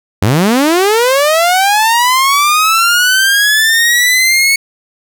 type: linear sweep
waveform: sawtooth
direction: up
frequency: 86.5 to 2217 Hz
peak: -4 dBFS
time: 0.22-4.56 s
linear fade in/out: 5 ms
effects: none